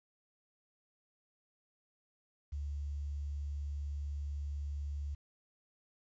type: tone with quantisation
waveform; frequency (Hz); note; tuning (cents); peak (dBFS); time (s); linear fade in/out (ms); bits
sine; 72.1; D2; -31; -36; 2.52-5.15; 10; 11
effects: resampled to 16000 Hz